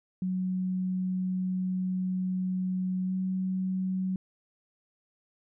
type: tone with pitch glide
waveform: sine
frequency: 185 to 187.15 Hz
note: F#3 to F#3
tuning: 0 to +20 cents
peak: -27 dBFS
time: 0.22-4.16 s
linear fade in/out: 2 ms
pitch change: +20 cents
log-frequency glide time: 3.05-3.13 s
effects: none